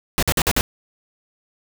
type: noise bursts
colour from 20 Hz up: pink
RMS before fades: -18 dBFS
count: 5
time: 0.18-0.61 s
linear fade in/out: 0 ms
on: 46 ms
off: 50 ms
effects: none